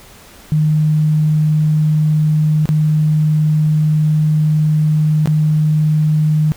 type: tone with dropouts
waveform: sine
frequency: 153.6 Hz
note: D#3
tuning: 22 cents flat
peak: -10 dBFS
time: 0.52-6.52 s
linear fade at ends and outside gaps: 0 ms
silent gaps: 2.656-2.69 / 5.258-5.274 s
effects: pink hiss -41 dBFS RMS until 6.56 s